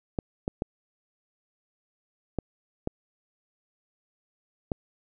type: clicks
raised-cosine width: 2 ms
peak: -14 dBFS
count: 6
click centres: 0.188 / 0.479 / 0.621 / 2.387 / 2.874 / 4.718 s
effects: none